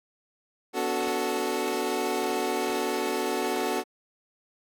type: chord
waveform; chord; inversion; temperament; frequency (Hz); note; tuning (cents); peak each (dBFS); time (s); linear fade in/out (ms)
25% pulse; B minor seventh; none; equal with one note detuned; 246.9 / 288.1 / 370 / 440; B3 / D4 / F#4 / A4; 0 / -33 / 0 / 0; -31 / -30 / -26 / -27; 0.73-3.84; 50
effects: AAC 64 kbps

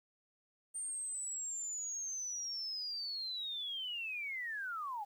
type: linear sweep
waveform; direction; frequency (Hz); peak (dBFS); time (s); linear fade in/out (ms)
sine; down; 8840 to 784; -38; 0.74-5.05; 20
effects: 11-bit

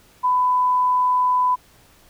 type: tone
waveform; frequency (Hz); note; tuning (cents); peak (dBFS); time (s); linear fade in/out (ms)
sine; 1000; B5; +21; -15; 0.23-1.56; 20
effects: pink hiss -53 dBFS RMS until 2.09 s

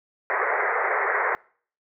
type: band-pass noise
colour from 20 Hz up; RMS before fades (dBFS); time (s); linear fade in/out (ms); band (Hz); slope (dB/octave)
white; -24; 0.3-1.35; 0; 380 to 2100; 96
effects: noise-tail reverb RT60 0.5 s tail -25 dB re dry

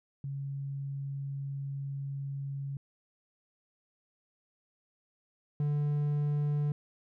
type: tone pair in turn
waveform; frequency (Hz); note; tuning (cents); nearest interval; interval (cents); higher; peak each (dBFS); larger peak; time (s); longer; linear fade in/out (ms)
sine / triangle; 138.59 / 146.83; C#3 / D3; 0 / 0; minor second; 100; second; -34 / -25; second; 0.24-2.77 / 5.6-6.72; first; 2
effects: none

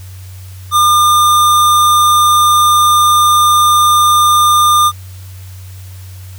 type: tone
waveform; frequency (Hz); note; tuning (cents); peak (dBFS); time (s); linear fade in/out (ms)
square; 1204; D6; +43; -7; 0.71-4.92; 50
effects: added 93 Hz sine -28 dBFS peak until 6.38 s + white hiss -41 dBFS RMS until 6.38 s

